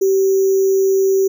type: tone with sample-and-hold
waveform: sine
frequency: 385.1 Hz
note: G4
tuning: 31 cents flat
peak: -11 dBFS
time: 0.01-1.28 s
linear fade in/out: 10 ms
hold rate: 6300 Hz
effects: none